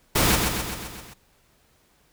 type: noise with echo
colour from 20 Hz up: pink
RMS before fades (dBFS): -20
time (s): 0.15-0.36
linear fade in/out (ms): 10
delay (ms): 130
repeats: 6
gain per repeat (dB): -4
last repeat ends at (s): 1.14
effects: pink hiss -62 dBFS RMS until 2.12 s